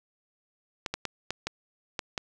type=clicks; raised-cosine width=0.2 ms; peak=-13 dBFS; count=7; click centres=0.862 / 0.94 / 1.053 / 1.306 / 1.47 / 1.992 / 2.178 s; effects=none